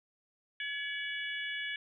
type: harmonic tone with a mistuned harmonic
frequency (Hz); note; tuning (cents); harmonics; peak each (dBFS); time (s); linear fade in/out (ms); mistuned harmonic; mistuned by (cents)
567; C#5; +39; 3 / 4 / 5 / 6; -38 / -40 / -42 / -44; 0.6-1.76; 2; 5; +59
effects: none